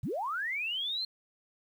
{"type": "linear sweep", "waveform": "sine", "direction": "up", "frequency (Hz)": [81.8, 4231], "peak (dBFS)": -31, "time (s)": [0.03, 1.05], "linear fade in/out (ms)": 5, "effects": ["10-bit"]}